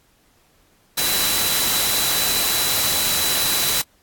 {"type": "tone in noise", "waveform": "sine", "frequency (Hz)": 3966, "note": "B7", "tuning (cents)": 7, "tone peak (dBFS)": -24, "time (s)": [0.97, 3.82], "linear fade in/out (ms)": 10, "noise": "white", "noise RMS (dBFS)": -20, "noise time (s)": [0.97, 3.82], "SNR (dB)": -7, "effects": ["pink hiss -59 dBFS RMS until 4.02 s", "AAC 64 kbps"]}